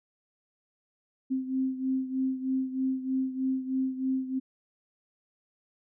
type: beating tone pair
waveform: sine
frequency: 261.5 / 264.7 Hz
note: C4 / C4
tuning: -1 / +20 cents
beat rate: 3.2 Hz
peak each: -28 / -33 dBFS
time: 1.3-4.4 s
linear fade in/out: 20 ms
effects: none